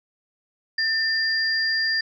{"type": "tone pair together", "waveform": "sine", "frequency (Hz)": [1793, 4787], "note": ["A6", "D8"], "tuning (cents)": [32, 32], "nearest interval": "octave + perfect fourth", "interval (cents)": 1700, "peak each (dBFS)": [-22, -24], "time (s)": [0.78, 2.01], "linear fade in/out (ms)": 5, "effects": []}